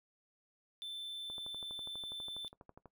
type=tone; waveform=triangle; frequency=3536 Hz; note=A7; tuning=8 cents sharp; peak=-39 dBFS; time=0.82-2.48 s; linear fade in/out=0 ms
type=click train; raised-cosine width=1 ms; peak=-38 dBFS; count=20; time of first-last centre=1.3-2.857 s; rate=12.2 Hz
effects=noise-tail reverb RT60 0.1 s tail -18 dB re dry